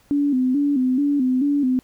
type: tone with vibrato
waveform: sine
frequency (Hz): 270.7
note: C#4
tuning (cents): -41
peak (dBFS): -16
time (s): 0.11-1.79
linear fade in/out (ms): 0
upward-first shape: square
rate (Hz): 2.3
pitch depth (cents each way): 100
effects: pink hiss -57 dBFS RMS until 1.83 s